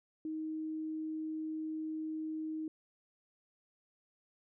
sine tone, 314 Hz, D#4, 16 cents sharp, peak -36 dBFS, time 0.25-2.68 s, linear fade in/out 2 ms, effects none

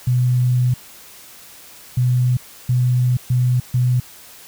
sine tone bursts at uneven times, 124.8 Hz, B2, 19 cents sharp, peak -13 dBFS, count 5, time 0.07-0.74 / 1.97-2.37 / 2.69-3.17 / 3.3-3.6 / 3.74-4 s, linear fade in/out 5 ms, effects white hiss -42 dBFS RMS until 4.47 s

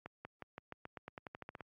accelerating click train, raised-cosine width 0.5 ms, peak -30 dBFS, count 15, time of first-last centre 0.06-1.607 s, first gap 190 ms, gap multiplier 0.91, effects high-pass 80 Hz 12 dB/octave + AAC 32 kbps

